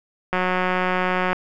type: click train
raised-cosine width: 0.5 ms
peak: -7 dBFS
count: 184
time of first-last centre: 0.33-1.33 s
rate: 183 Hz
effects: none